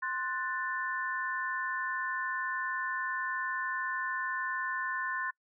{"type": "chord", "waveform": "sine", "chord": "F# diminished", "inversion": "second", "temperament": "equal with one note detuned", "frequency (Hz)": [1046.5, 1480, 1769.2], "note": ["C6", "F#6", "A6"], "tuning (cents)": [0, 0, 9], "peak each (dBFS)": [-36, -37, -35], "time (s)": [0.02, 5.31], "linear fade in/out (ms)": 10, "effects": ["noise-tail reverb RT60 0.1 s tail -26 dB re dry"]}